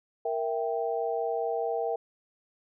sine chord, E diminished, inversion second, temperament equal, 466.2 / 659.3 / 784 Hz, Bb4 / E5 / G5, 0 / 0 / 0 cents, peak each -30 / -32 / -33 dBFS, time 0.25-1.96 s, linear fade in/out 5 ms, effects none

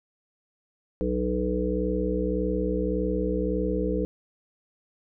harmonic tone, 61.74 Hz, B1, in tune, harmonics 1 / 3 / 5 / 7 / 8, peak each -30 / -30 / -30 / -30 / -30 dBFS, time 1.01-4.05 s, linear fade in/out 0 ms, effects none

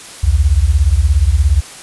sine beating tone pair, 63 / 80 Hz, B1 / D#2, +35 / +49 cents, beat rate 17 Hz, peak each -11 / -11 dBFS, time 0.23-1.61 s, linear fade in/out 10 ms, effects white hiss -33 dBFS RMS until 1.82 s + resampled to 24000 Hz

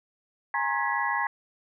sine tone cluster, 824 / 929 / 1073 / 1677 / 1955 Hz, G#5 / A#5 / C6 / G#6 / B6, -14 / -6 / +43 / +16 / -18 cents, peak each -31 dBFS, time 0.54-1.27 s, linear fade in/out 2 ms, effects none

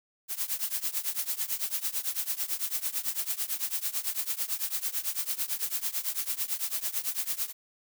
blue noise with tremolo, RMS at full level -28 dBFS, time 0.28-7.53 s, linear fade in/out 50 ms, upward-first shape triangle, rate 9 Hz, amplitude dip 95%, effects none

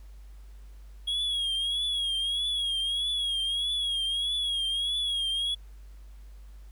triangle tone with vibrato, 3304 Hz, G#7, 10 cents flat, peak -25 dBFS, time 1.07-5.55 s, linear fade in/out 10 ms, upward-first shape triangle, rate 1.6 Hz, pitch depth 80 cents each way, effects added 50 Hz sine -44 dBFS peak until 6.71 s + pink hiss -64 dBFS RMS until 6.71 s

